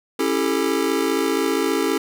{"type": "chord", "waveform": "square", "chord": "A dominant seventh", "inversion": "first", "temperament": "just", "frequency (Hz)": [275, 330, 396, 440], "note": ["C#4", "E4", "G4", "A4"], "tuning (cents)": [-14, 2, 18, 0], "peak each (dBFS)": -25, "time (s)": [0.19, 1.98], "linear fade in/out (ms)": 5, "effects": []}